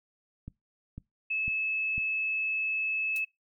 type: click train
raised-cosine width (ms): 5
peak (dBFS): -27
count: 4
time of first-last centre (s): 0.48-1.98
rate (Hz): 2
type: tone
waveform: sine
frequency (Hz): 2600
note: E7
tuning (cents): -24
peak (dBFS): -27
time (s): 1.3-3.25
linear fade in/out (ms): 10
type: noise with exponential decay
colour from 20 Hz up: blue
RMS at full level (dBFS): -38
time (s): 3.16-3.24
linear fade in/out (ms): 1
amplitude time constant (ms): 16
effects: noise-tail reverb RT60 0.2 s tail -23 dB re dry + MP3 96 kbps